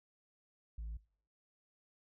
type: tone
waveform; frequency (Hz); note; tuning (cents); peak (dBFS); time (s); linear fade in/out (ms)
sine; 55; A1; 0; -38; 0.78-0.97; 5
effects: noise-tail reverb RT60 0.5 s tail -23 dB re dry + tanh soft clip ceiling -39 dBFS